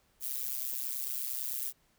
violet noise with amplitude modulation, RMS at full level -32 dBFS, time 0.2-1.73 s, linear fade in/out 50 ms, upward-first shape sine, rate 129 Hz, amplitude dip 95%, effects pink hiss -70 dBFS RMS until 1.98 s

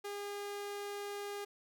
sawtooth tone, 406.6 Hz, G#4, 37 cents flat, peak -36 dBFS, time 0.04-1.45 s, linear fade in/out 10 ms, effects none

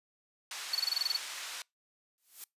white band-pass noise, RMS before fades -42 dBFS, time 0.51-1.62 s, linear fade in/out 2 ms, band 920 to 6000 Hz, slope 12 dB/octave
triangle tone bursts, 4435 Hz, C#8, in tune, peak -25 dBFS, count 10, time 0.73-1.166 s, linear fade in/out 5 ms, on 22 ms, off 24 ms
blue noise with exponential growth, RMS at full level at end -40 dBFS, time 2.18-2.44 s, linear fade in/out 1 ms, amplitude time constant 56 ms
effects noise-tail reverb RT60 0.2 s tail -26 dB re dry + resampled to 32000 Hz

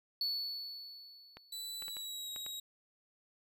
triangle tone with exponential decay, 4435 Hz, C#8, in tune, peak -30 dBFS, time 0.21-1.92 s, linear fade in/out 2 ms, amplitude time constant 370 ms
clicks, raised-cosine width 0.3 ms, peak -32 dBFS, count 6, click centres 1.37 / 1.823 / 1.882 / 1.968 / 2.362 / 2.464 s
sawtooth tone with pitch glide, 3974 to 3819 Hz, B7 to A#7, +10 to +41 cents, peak -38 dBFS, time 1.52-2.6 s, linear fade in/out 5 ms, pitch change -69 cents, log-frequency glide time 1.77-2.32 s
effects none

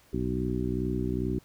harmonic tone with a mistuned harmonic, 62.4 Hz, B1, 19 cents sharp, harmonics 1 / 2 / 3 / 4 / 5 / 6, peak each -34 / -34 / -34 / -34 / -34 / -34 dBFS, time 0.13-1.39 s, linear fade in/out 5 ms, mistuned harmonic 1, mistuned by +55 cents, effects pink hiss -60 dBFS RMS until 1.44 s

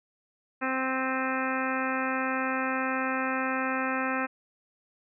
harmonic tone with a mistuned harmonic, 261.6 Hz, C4, in tune, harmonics 1 / 2 / 3 / 4 / 5 / 6 / 7 / 8 / 9 / 10, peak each -32 / -35 / -36 / -36 / -34 / -35 / -36 / -42 / -39 / -42 dBFS, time 0.61-4.27 s, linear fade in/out 20 ms, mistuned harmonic 9, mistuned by +56 cents, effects none

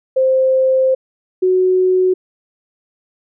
sine tone pair in turn, 523.3 / 370 Hz, C5 / F#4, 0 / 0 cents, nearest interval tritone, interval 600 cents, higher first, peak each -10 dBFS, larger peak neither, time 0.16-0.95 / 1.42-2.14 s, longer first, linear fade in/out 10 ms, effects none

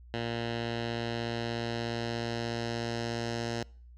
10% pulse tone with low-pass filter sweep, 116.8 Hz, A#2, 4 cents sharp, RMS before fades -34 dBFS, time 0.14-3.63 s, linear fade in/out 0 ms, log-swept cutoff 3500 to 5600 Hz, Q 1.9, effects noise-tail reverb RT60 0.5 s tail -25 dB re dry + added 60 Hz sine -49 dBFS peak until 3.97 s

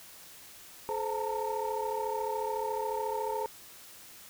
sine tone cluster, 428.8 / 518 / 888 / 922 Hz, A4 / C5 / A5 / A#5, -45 / -17 / +16 / -19 cents, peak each -34 / -36 / -35 / -35 dBFS, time 0.89-3.46 s, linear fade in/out 0 ms, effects tanh soft clip ceiling -24 dBFS + white hiss -51 dBFS RMS until 4.29 s

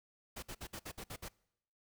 pink noise bursts, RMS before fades -45 dBFS, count 8, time 0.36-1.287 s, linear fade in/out 10 ms, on 66 ms, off 57 ms, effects noise-tail reverb RT60 0.8 s tail -24 dB re dry

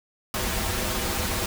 pink noise with comb filter, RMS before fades -27 dBFS, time 0.34-1.46 s, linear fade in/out 2 ms, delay 7 ms, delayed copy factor -0.95, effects none

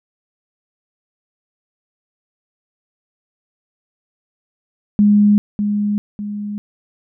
sine tone with echo, 206.7 Hz, G#3, 8 cents flat, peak -8 dBFS, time 4.99-5.38 s, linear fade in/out 0 ms, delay 600 ms, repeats 2, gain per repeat -7 dB, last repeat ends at 6.58 s, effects none

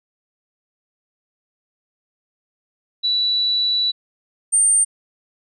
sine tone pair in turn, 3946 / 8800 Hz, B7 / C#9, -2 / -14 cents, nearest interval octave + major second, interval 1388 cents, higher second, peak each -16 / -12 dBFS, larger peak second, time 3.03-3.92 / 4.52-4.85 s, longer first, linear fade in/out 20 ms, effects none

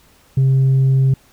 sine tone, 133.4 Hz, C3, 34 cents sharp, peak -8 dBFS, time 0.37-1.14 s, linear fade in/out 5 ms, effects tanh soft clip ceiling -9 dBFS + pink hiss -52 dBFS RMS until 1.32 s

